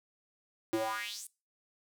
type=tone with high-pass filter sweep; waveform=square; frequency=110 Hz; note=A2; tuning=in tune; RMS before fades=-36 dBFS; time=0.73-1.27 s; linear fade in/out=0 ms; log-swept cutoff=310 to 10000 Hz; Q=4.1; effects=noise-tail reverb RT60 0.3 s tail -22 dB re dry